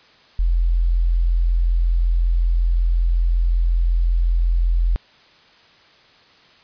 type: tone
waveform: sine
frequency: 42.7 Hz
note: F1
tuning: 38 cents flat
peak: -14 dBFS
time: 0.39-4.96 s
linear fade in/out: 0 ms
effects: white hiss -51 dBFS RMS until 6.63 s + resampled to 11025 Hz